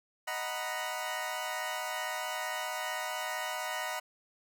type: chord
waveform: 20% pulse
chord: B major seventh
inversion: first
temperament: equal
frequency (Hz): 622.3 / 740 / 932.3 / 987.8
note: D#5 / F#5 / A#5 / B5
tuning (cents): 0 / 0 / 0 / 0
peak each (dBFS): -35 / -34 / -36 / -35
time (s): 0.27-4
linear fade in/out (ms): 10
effects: none